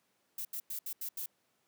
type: noise bursts at uneven times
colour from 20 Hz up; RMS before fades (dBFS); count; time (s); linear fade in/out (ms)
violet; -39; 6; 0.38-0.45 / 0.53-0.6 / 0.7-0.79 / 0.86-0.93 / 1.01-1.09 / 1.17-1.26; 5
effects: pink hiss -75 dBFS RMS until 1.67 s + high-pass 200 Hz 12 dB/octave